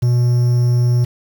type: tone with quantisation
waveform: triangle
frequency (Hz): 121.6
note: B2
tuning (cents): -26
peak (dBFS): -9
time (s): 0.02-1.05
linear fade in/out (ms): 10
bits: 6
effects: none